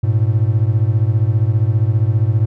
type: beating tone pair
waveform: triangle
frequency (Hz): 103.83 / 118.83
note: G#2 / A#2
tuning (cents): 0 / +34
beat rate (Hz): 15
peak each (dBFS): -12 / -14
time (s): 0.03-2.46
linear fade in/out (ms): 10
effects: none